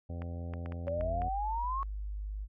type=harmonic tone; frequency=85.6 Hz; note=F2; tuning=34 cents flat; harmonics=1 / 2 / 3 / 4 / 5 / 6 / 7 / 8 / 9; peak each=-37 / -46 / -47 / -57 / -56 / -52 / -52 / -63 / -57 dBFS; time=0.09-1.29 s; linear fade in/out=10 ms
type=clicks; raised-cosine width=0.5 ms; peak=-29 dBFS; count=7; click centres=0.22 / 0.537 / 0.66 / 0.722 / 0.881 / 1.01 / 1.219 s
type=exponential sweep; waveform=sine; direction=up; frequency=560 to 1112 Hz; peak=-32 dBFS; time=0.87-1.83 s; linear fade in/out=0 ms
type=tone; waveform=sine; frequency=50.9 Hz; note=G#1; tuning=34 cents flat; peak=-35 dBFS; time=0.96-2.48 s; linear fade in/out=50 ms
effects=none